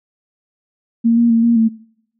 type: tone with pitch steps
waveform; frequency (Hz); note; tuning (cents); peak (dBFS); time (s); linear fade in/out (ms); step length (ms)
sine; 230.9 / 235.2 / 228.7 / 234.2 / 224.8; A#3 / A#3 / A#3 / A#3 / A3; -16 / +16 / -33 / +8 / +37; -9; 1.04-1.69; 20; 130
effects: noise-tail reverb RT60 0.8 s tail -24 dB re dry